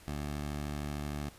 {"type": "tone", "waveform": "15% pulse", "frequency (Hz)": 73.2, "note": "D2", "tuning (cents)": -5, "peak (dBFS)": -29, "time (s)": [0.08, 1.29], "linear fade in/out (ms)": 0, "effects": ["pink hiss -56 dBFS RMS until 1.38 s", "resampled to 32000 Hz"]}